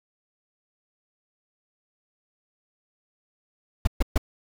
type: noise bursts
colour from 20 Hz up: brown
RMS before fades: -18 dBFS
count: 3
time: 3.85-4.179 s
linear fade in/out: 5 ms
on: 23 ms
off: 130 ms
effects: none